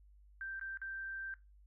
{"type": "tone with dropouts", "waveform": "sine", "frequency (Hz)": 1568, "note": "G6", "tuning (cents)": 0, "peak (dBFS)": -40, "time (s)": [0.41, 1.34], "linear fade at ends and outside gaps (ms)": 1, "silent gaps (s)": [[0.596, 0.612], [0.773, 0.816]], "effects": ["noise-tail reverb RT60 0.2 s tail -17 dB re dry", "added 50 Hz sine -59 dBFS peak until 1.66 s"]}